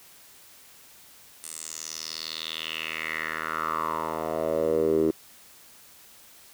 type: tone with band-pass filter sweep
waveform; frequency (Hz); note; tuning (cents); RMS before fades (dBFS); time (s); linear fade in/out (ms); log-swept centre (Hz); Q
10% pulse; 79.8; D#2; +44; -29; 1.44-5.11; 0; 9100 to 350; 4.6
effects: white hiss -52 dBFS RMS until 6.53 s